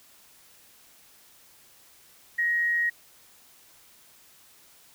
sine tone with amplitude modulation, 1887 Hz, A#6, 21 cents sharp, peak -21 dBFS, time 2.38-2.9 s, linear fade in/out 10 ms, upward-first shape sine, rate 168 Hz, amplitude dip 25%, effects white hiss -56 dBFS RMS until 4.94 s

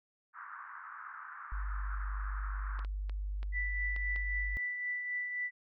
pink band-pass noise, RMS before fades -47 dBFS, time 0.33-2.86 s, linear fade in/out 50 ms, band 1100 to 1600 Hz, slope 48 dB/octave
sine tone, 49.78 Hz, G1, 27 cents sharp, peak -34 dBFS, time 1.52-4.57 s, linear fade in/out 0 ms
clicks, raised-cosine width 0.3 ms, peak -32 dBFS, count 6, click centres 2.792 / 2.848 / 3.096 / 3.43 / 3.963 / 4.161 s
sine tone with tremolo, 1975.5 Hz, B6, in tune, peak -32 dBFS, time 3.52-5.51 s, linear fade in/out 50 ms, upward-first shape triangle, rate 3.8 Hz, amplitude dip 45%
effects none

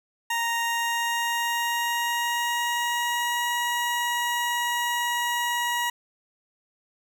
20% pulse tone with pitch glide, 932.3 to 958 Hz, A#5 to A#5, 0 to +47 cents, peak -19 dBFS, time 0.3-5.9 s, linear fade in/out 5 ms, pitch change +47 cents, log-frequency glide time 0.58-3.47 s, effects none

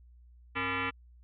sine tone with frequency modulation, 466.2 Hz, A#4, in tune, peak -29 dBFS, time 0.55-0.91 s, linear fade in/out 20 ms, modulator 367 Hz, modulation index 6.4, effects added 60 Hz sine -53 dBFS peak until 1.23 s + MP3 48 kbps

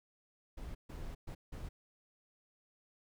brown noise bursts at uneven times, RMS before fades -44 dBFS, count 4, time 0.57-0.75 / 0.89-1.15 / 1.27-1.35 / 1.52-1.69 s, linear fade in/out 10 ms, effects none

